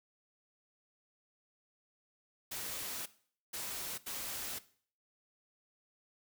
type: noise bursts at uneven times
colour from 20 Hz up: white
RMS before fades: -41 dBFS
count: 3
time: 2.51-3.06 / 3.53-3.98 / 4.06-4.59 s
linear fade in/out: 10 ms
effects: noise-tail reverb RT60 0.5 s tail -17 dB re dry